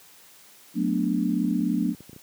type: chord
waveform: sine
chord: B minor seventh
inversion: second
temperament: equal with one note detuned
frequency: 183.4 / 220 / 246.9 / 293.7 Hz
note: F#3 / A3 / B3 / D4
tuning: -15 / 0 / 0 / 0 cents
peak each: -27 dBFS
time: 0.74-1.95 s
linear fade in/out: 50 ms
type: clicks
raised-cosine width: 3 ms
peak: -30 dBFS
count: 10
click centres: 1.45 / 1.511 / 1.606 / 1.826 / 1.862 / 1.947 / 2.006 / 2.095 / 2.131 / 2.163 s
effects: white hiss -52 dBFS RMS until 2.22 s + high-pass 100 Hz 12 dB/octave